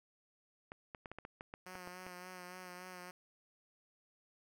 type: clicks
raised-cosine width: 0.5 ms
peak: -31 dBFS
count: 11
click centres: 0.719 / 0.948 / 1.058 / 1.116 / 1.186 / 1.251 / 1.409 / 1.539 / 1.754 / 1.874 / 2.066 s
type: tone with vibrato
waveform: 5% pulse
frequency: 181.5 Hz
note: F#3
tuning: 33 cents flat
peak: -37 dBFS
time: 1.66-3.11 s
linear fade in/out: 2 ms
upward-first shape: sine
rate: 3.5 Hz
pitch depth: 29 cents each way
effects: none